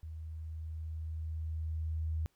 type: tone with level ramp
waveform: sine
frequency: 79.5 Hz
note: D#2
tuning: 38 cents sharp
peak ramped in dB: -41 to -31 dBFS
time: 0.03-2.26 s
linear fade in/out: 0 ms
effects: pink hiss -75 dBFS RMS until 2.35 s